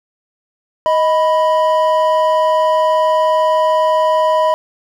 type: tone pair together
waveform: triangle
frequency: 627.1 / 987.8 Hz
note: D#5 / B5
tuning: +13 / 0 cents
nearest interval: minor sixth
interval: 787 cents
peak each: -11 / -12 dBFS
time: 0.86-4.54 s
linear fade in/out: 0 ms
effects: none